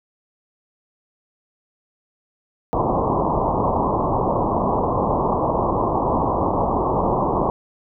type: low-pass noise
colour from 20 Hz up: white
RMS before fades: -20 dBFS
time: 2.73-7.5 s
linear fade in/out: 0 ms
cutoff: 1100 Hz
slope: 96 dB/octave
effects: none